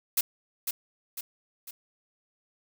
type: noise with echo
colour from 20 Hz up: blue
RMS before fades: -24 dBFS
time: 0.17-0.21 s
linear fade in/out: 5 ms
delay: 500 ms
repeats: 3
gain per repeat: -6 dB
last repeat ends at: 1.71 s
effects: none